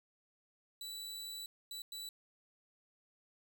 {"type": "tone bursts at uneven times", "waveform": "sawtooth", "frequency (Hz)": 3951, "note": "B7", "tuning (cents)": 0, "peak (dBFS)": -40, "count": 3, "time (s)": [[0.81, 1.46], [1.71, 1.82], [1.92, 2.09]], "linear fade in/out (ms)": 2, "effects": []}